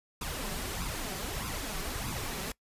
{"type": "noise with flanger", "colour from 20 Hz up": "pink", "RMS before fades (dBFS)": -36, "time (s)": [0.21, 2.52], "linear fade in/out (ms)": 5, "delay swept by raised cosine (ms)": [0.8, 5.3], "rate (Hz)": 1.6, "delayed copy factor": 0.65, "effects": ["noise-tail reverb RT60 0.1 s tail -22 dB re dry", "resampled to 32000 Hz"]}